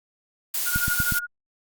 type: noise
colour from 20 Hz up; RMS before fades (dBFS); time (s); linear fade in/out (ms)
blue; -26; 0.54-1.19; 5
type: tone with tremolo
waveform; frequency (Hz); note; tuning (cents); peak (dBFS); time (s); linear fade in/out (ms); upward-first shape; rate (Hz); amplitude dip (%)
sine; 1434; F6; +45; -20; 0.65-1.27; 50; triangle; 12; 90
type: click train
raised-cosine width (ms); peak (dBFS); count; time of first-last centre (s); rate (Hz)
5; -15; 4; 0.76-1.123; 8.27
effects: Opus 48 kbps